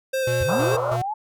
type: tone with vibrato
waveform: square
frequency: 523.3 Hz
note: C5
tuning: in tune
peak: -22 dBFS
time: 0.13-0.77 s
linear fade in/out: 10 ms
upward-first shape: square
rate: 5.1 Hz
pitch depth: 16 cents each way
type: tone with tremolo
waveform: square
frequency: 120.9 Hz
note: B2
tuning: 36 cents flat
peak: -25 dBFS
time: 0.27-1.02 s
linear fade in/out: 5 ms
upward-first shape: square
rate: 3.1 Hz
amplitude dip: 60%
type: linear sweep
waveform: sine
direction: up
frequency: 54 to 880 Hz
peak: -24 dBFS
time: 0.4-1.14 s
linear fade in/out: 10 ms
type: band-pass noise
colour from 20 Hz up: pink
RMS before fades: -27 dBFS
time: 0.48-0.97 s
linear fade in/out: 10 ms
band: 460 to 1400 Hz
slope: 96 dB/octave
effects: none